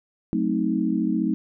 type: chord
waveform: sine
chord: F# diminished seventh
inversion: none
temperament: equal with one note detuned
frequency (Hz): 185 / 220 / 261.6 / 315.5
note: F#3 / A3 / C4 / Eb4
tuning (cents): 0 / 0 / 0 / +24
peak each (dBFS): -27 / -25 / -27 / -25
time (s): 0.33-1.34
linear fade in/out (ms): 0
effects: none